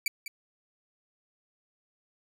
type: tone with echo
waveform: sawtooth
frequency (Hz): 2316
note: D7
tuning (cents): -25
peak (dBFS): -22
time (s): 0.06-0.08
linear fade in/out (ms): 2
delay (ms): 200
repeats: 1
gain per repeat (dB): -11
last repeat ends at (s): 0.28
effects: none